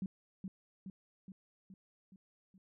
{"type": "tone with echo", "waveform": "sine", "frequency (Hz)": 190.3, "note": "F#3", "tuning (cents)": 49, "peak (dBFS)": -35, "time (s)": [0.02, 0.06], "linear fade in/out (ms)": 2, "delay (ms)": 420, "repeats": 6, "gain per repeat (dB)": -4, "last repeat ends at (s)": 2.58, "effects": []}